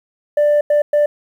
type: tone bursts at uneven times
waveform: sine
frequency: 590 Hz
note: D5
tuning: 8 cents sharp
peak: -8 dBFS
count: 3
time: 0.37-0.61 / 0.7-0.82 / 0.93-1.06 s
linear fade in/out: 5 ms
effects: tanh soft clip ceiling -9 dBFS + 8-bit